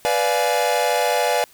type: chord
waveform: 45% pulse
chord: B diminished seventh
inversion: none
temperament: equal with one note detuned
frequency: 493.9 / 587.3 / 698.5 / 843.7 Hz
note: B4 / D5 / F5 / Ab5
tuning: 0 / 0 / 0 / +27 cents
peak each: -23 dBFS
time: 0.05-1.44 s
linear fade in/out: 0 ms
effects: white hiss -51 dBFS RMS until 1.53 s

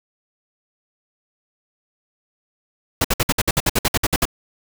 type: noise bursts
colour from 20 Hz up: pink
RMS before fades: -17 dBFS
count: 14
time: 3.01-4.254 s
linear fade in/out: 5 ms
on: 35 ms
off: 58 ms
effects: none

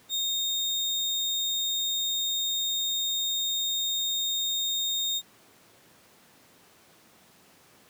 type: tone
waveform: 35% pulse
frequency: 3690 Hz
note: A#7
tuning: 18 cents flat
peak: -24 dBFS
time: 0.09-5.22 s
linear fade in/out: 50 ms
effects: pink hiss -57 dBFS RMS until 7.89 s + high-pass 150 Hz 12 dB/octave

